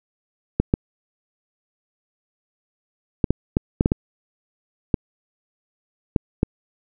clicks, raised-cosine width 3 ms, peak -3 dBFS, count 11, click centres 0.6 / 0.739 / 3.242 / 3.306 / 3.569 / 3.809 / 3.859 / 3.919 / 4.942 / 6.162 / 6.431 s, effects none

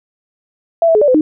sine tone with pitch steps, 668 / 654 / 424.6 / 584 / 509 / 307.3 Hz, E5 / E5 / G#4 / D5 / C5 / D#4, +23 / -14 / +38 / -10 / -48 / -21 cents, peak -7 dBFS, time 0.82-1.21 s, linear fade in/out 2 ms, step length 65 ms, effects none

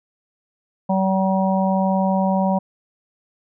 harmonic tone, 190.6 Hz, G3, 48 cents flat, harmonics 1 / 3 / 4 / 5, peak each -18 / -23 / -24 / -25 dBFS, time 0.89-2.59 s, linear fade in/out 10 ms, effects none

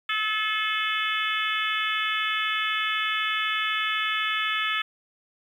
harmonic tone, 432 Hz, A4, 32 cents flat, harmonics 3 / 4 / 5 / 6 / 7 / 8, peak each -29 / -30 / -31 / -32 / -32 / -33 dBFS, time 0.09-4.82 s, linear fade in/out 5 ms, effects 9-bit

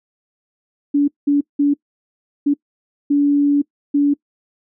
sine tone bursts at uneven times, 286.7 Hz, D4, 42 cents flat, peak -11 dBFS, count 6, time 0.94-1.08 / 1.27-1.41 / 1.59-1.74 / 2.46-2.54 / 3.1-3.62 / 3.94-4.14 s, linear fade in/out 10 ms, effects noise-tail reverb RT60 0.1 s tail -23 dB re dry

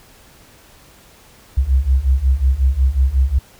sine beating tone pair, 63.1 / 68.6 Hz, B1 / C#2, +38 / -17 cents, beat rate 5.5 Hz, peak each -16 / -14 dBFS, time 1.57-3.39 s, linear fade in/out 10 ms, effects pink hiss -47 dBFS RMS until 3.59 s

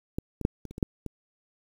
clicks, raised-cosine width 3 ms, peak -16 / -20 / -9 / -26 / -30 / -24 / -9 / -22 dBFS, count 8, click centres 0.185 / 0.413 / 0.451 / 0.653 / 0.71 / 0.781 / 0.828 / 1.063 s, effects 8-bit

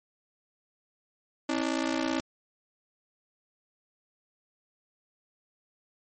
sawtooth ring-modulated tone, 293.7 Hz, D4, in tune, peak -20 dBFS, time 1.49-2.2 s, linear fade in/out 0 ms, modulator 29.2 Hz, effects MP3 32 kbps

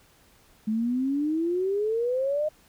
sine exponential sweep, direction up, 212.4 to 622.3 Hz, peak -23 dBFS, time 0.67-2.49 s, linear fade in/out 10 ms, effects pink hiss -59 dBFS RMS until 2.68 s

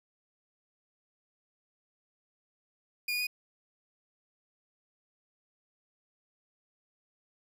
30% pulse tone with pitch steps, 2431 / 2452 / 2473 Hz, D#7 / D#7 / D#7, -41 / -26 / -11 cents, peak -27 dBFS, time 3.08-3.269 s, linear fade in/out 5 ms, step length 63 ms, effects none

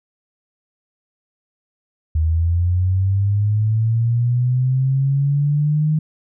sine linear sweep, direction up, 77.78 to 155.56 Hz, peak -14 dBFS, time 2.15-5.99 s, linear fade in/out 5 ms, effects none

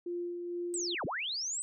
sine tone with tremolo, 349.2 Hz, F4, in tune, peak -33 dBFS, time 0.06-0.95 s, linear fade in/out 5 ms, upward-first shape sine, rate 2.2 Hz, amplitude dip 35%
sine linear two-way sweep, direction down then up, 8300 to 97.5 to 8300 Hz, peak -33 dBFS, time 0.74-1.62 s, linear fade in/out 0 ms, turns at 1.05 s
effects none

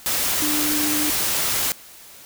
sine tone in noise, 300 Hz, D4, 37 cents sharp, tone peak -24 dBFS, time 0.42-1.1 s, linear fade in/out 0 ms, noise white, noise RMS -22 dBFS, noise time 0.06-1.72 s, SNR -5 dB, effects white hiss -44 dBFS RMS until 2.25 s

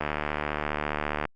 click train, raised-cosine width 0.5 ms, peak -12 dBFS, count 94, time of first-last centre 0.01-1.253 s, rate 74.8 Hz, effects Opus 32 kbps

